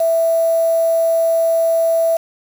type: tone with quantisation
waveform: sine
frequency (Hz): 660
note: E5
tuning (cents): +2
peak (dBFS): -12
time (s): 0-2.17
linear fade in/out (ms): 5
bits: 5
effects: none